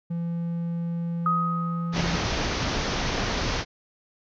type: tone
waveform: triangle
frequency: 169.5 Hz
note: E3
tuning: 49 cents sharp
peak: -24 dBFS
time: 0.1-2.17 s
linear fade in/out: 10 ms
type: tone with exponential decay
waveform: sine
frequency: 1255 Hz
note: D#6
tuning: 15 cents sharp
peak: -19 dBFS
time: 1.26-2.6 s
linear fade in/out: 2 ms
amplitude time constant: 290 ms
type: low-pass noise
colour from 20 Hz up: pink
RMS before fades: -27 dBFS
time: 1.92-3.65 s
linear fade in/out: 50 ms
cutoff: 6300 Hz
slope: 96 dB/octave
effects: none